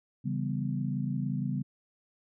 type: chord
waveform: sine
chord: C# half-diminished seventh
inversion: none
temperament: equal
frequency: 138.59 / 164.81 / 196 / 246.9 Hz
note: C#3 / E3 / G3 / B3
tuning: 0 / 0 / 0 / 0 cents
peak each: -32 / -38 / -34 / -36 dBFS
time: 0.24-1.63 s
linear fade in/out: 20 ms
effects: none